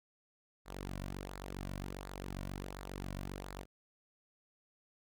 sawtooth tone with flanger, 47.44 Hz, F#1, 44 cents sharp, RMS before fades -44 dBFS, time 0.65-3.66 s, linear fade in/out 50 ms, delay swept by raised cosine 0.33 to 2.43 ms, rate 1.4 Hz, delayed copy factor -0.6, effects none

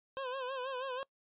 25% pulse tone with vibrato, 520 Hz, C5, 11 cents flat, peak -33 dBFS, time 0.17-1.03 s, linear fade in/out 0 ms, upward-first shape sine, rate 6.2 Hz, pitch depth 85 cents each way, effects noise-tail reverb RT60 0.1 s tail -24 dB re dry + resampled to 8000 Hz

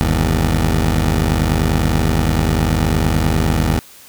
15% pulse tone pair together, 50.41 / 80.2 Hz, G1 / E2, +49 / -47 cents, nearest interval minor sixth, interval 804 cents, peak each -10 dBFS, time 0.01-3.79 s, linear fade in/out 0 ms, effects white hiss -42 dBFS RMS until 4.08 s

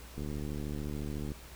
click train, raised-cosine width 3 ms, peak -26 dBFS, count 85, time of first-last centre 0.18-1.318 s, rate 73.8 Hz, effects added 60 Hz sine -49 dBFS peak until 1.55 s + pink hiss -52 dBFS RMS until 1.55 s

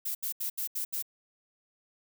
violet noise bursts, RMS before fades -33 dBFS, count 6, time 0.05-1.025 s, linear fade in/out 10 ms, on 100 ms, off 75 ms, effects none

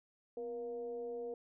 sine tone with frequency modulation, 474.8 Hz, A#4, 32 cents sharp, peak -39 dBFS, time 0.37-1.34 s, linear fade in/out 2 ms, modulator 223 Hz, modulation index 0.43, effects none

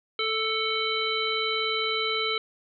harmonic tone with a mistuned harmonic, 440.3 Hz, A4, 1 cent sharp, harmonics 1 / 3 / 5 / 7 / 9, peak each -31 / -31 / -31 / -31 / -31 dBFS, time 0.19-2.38 s, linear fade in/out 2 ms, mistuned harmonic 5, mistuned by +18 cents, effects none

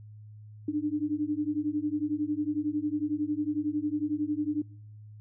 sine beating tone pair, 293.7 / 304.7 Hz, D4 / D#4, 0 / -36 cents, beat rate 11 Hz, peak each -30 dBFS, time 0.68-4.62 s, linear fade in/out 5 ms, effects noise-tail reverb RT60 0.8 s tail -26 dB re dry + added 106 Hz sine -45 dBFS peak until 5.2 s

